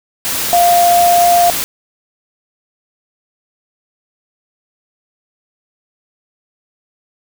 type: tone in noise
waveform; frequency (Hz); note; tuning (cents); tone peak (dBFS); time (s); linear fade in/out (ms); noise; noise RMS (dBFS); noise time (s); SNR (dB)
sine; 698.5; F5; 0; -7; 0.53-1.5; 0; white; -18; 0.25-1.64; +8
effects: none

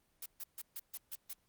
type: noise bursts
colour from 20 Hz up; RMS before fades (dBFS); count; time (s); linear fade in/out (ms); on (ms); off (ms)
blue; -43; 7; 0.22-1.333; 5; 39; 140
effects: pink hiss -75 dBFS RMS until 1.48 s + Opus 24 kbps

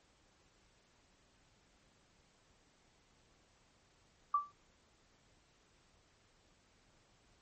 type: tone with exponential decay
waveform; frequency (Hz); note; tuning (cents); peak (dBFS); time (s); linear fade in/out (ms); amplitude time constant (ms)
sine; 1164; D6; -16; -25; 4.34-4.52; 5; 38
effects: pink hiss -70 dBFS RMS until 7.41 s + MP3 32 kbps

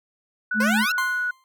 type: tone with pitch glide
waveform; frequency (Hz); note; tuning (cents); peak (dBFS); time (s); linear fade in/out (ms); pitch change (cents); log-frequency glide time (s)
sine; 1480 to 1468.9; F#6 to F#6; 0 to -13; -22; 0.51-1.31; 5; -13; 0.84-0.94
type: tone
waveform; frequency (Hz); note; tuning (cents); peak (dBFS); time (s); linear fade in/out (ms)
sine; 216.3; A3; -29; -20; 0.54-0.86; 50
type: exponential sweep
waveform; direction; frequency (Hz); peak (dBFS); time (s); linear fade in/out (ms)
15% pulse; up; 493.9 to 1396.9; -17; 0.6-0.92; 5
type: tone with exponential decay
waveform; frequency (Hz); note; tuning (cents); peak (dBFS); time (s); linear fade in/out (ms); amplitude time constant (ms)
40% pulse; 1046.5; C6; 0; -21; 0.98-1.44; 1; 100
effects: none

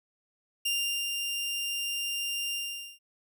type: tone with ADSR envelope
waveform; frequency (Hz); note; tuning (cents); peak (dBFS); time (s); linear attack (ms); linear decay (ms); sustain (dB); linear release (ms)
sawtooth; 2794; F7; 0; -23; 0.65-2.99; 9; 410; -4; 460
effects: none

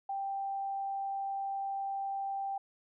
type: tone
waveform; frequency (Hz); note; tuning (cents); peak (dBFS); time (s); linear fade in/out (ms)
sine; 786; G5; +4; -33; 0.09-2.58; 5
effects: none

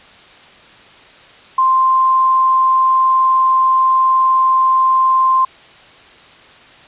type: tone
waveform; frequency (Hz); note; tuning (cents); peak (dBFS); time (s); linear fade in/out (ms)
sine; 1046.5; C6; 0; -9; 1.58-5.45; 5
effects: white hiss -42 dBFS RMS until 6.87 s + resampled to 8000 Hz

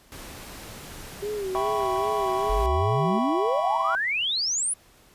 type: noise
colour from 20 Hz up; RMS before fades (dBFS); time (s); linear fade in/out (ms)
pink; -41; 0.12-2.66; 0
type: tone with vibrato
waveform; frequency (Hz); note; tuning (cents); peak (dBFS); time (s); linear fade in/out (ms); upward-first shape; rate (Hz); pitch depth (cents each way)
sine; 397.7; G4; +25; -27; 1.22-3.19; 10; sine; 2.5; 110
type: chord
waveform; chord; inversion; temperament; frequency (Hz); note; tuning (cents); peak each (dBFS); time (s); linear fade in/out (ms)
triangle; C# half-diminished seventh; first; equal; 659.3 / 784 / 987.8 / 1108.7; E5 / G5 / B5 / C#6; 0 / 0 / 0 / 0; -28; 1.55-3.95; 0
type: exponential sweep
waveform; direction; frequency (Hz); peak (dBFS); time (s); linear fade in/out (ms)
sine; up; 40.86 to 10360; -23; 2.49-4.74; 10
effects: pink hiss -56 dBFS RMS until 5.14 s + resampled to 32000 Hz

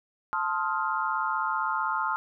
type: chord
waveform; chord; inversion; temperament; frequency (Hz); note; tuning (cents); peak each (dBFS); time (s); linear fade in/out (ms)
sine; F dominant seventh; first; equal with one note detuned; 880 / 1046.5 / 1261.2 / 1396.9; A5 / C6 / Eb6 / F6; 0 / 0 / +23 / 0; -31; 0.33-2.16; 0
effects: none

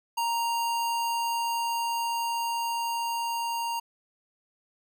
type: tone with level ramp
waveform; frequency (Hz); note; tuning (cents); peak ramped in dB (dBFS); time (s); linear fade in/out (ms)
square; 932.3; A#5; 0; -26 to -29; 0.17-3.8; 10
effects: none

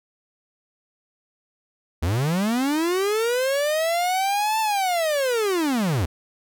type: linear two-way sweep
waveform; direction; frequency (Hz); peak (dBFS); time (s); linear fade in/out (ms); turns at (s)
45% pulse; up then down; 73.42 to 890 to 73.42; -20; 2.02-6.06; 10; 4.6
effects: none

